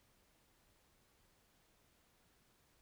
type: silence
effects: pink hiss -73 dBFS RMS until 2.81 s